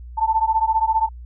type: beating tone pair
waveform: sine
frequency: 880 / 895 Hz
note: A5 / A5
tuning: 0 / +29 cents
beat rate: 15 Hz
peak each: -19 dBFS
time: 0.17-1.09 s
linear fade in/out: 20 ms
effects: added 60 Hz sine -34 dBFS peak until 1.25 s